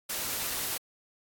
white noise, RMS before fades -33 dBFS, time 0.09-0.78 s, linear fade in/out 10 ms, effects AAC 64 kbps

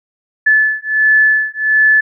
sine beating tone pair, 1733 / 1734.4 Hz, A6 / A6, -27 / -25 cents, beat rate 1.4 Hz, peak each -12 dBFS, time 0.46-2.01 s, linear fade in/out 10 ms, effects none

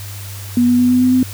sine tone with pitch steps, 242.4 / 244.9 / 247.5 / 250.1 / 252.7 / 255.3 Hz, B3 / B3 / B3 / B3 / B3 / C4, -32 / -14 / +4 / +22 / +40 / -42 cents, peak -9 dBFS, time 0.57-1.23 s, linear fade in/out 2 ms, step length 110 ms, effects added 99 Hz sine -28 dBFS peak until 1.33 s + white hiss -34 dBFS RMS until 1.33 s

